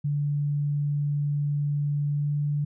sine tone with pitch glide, 145.3 to 146.23 Hz, D3 to D3, -18 to -7 cents, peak -23 dBFS, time 0.04-2.65 s, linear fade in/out 10 ms, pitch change +11 cents, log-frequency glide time 2.12-2.31 s, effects none

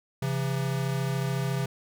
square tone pair together, 134.3 / 168.25 Hz, C3 / E3, +46 / +36 cents, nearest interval major third, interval 390 cents, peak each -28 / -33 dBFS, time 0.22-1.66 s, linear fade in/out 5 ms, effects none

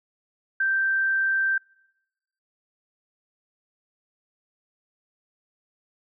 sine tone, 1566 Hz, G6, 2 cents flat, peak -20 dBFS, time 0.6-1.58 s, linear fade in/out 5 ms, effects noise-tail reverb RT60 0.9 s tail -25 dB re dry

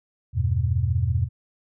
sine chord, E minor, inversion none, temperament equal, 82.41 / 98 / 123.47 Hz, E2 / G2 / B2, 0 / 0 / 0 cents, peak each -24 dBFS, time 0.33-1.29 s, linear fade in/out 50 ms, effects none

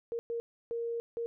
sine tone bursts at uneven times, 466.2 Hz, A#4, in tune, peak -32 dBFS, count 4, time 0.12-0.19 / 0.3-0.4 / 0.71-1 / 1.17-1.26 s, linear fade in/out 0 ms, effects none

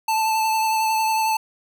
square tone with vibrato, 880 Hz, A5, in tune, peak -19 dBFS, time 0.08-1.37 s, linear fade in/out 5 ms, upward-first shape triangle, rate 11 Hz, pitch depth 21 cents each way, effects none

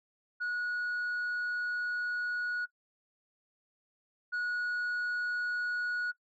sine tone pair in turn, 1458 / 1458 Hz, F#6 / F#6, -26 / -26 cents, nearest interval unison, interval 0 cents, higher neither, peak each -29 / -28 dBFS, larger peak second, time 0.4-2.66 / 4.32-6.12 s, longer first, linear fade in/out 20 ms, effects noise-tail reverb RT60 0.1 s tail -20 dB re dry + tanh soft clip ceiling -30 dBFS

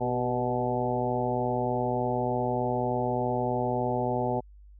harmonic tone with a mistuned harmonic, 123.3 Hz, B2, 2 cents flat, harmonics 1 / 2 / 3 / 4 / 5 / 6 / 7, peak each -33 / -33 / -33 / -33 / -33 / -33 / -33 dBFS, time 0-4.41 s, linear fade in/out 20 ms, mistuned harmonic 3, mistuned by +41 cents, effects added 50 Hz sine -48 dBFS peak until 4.79 s

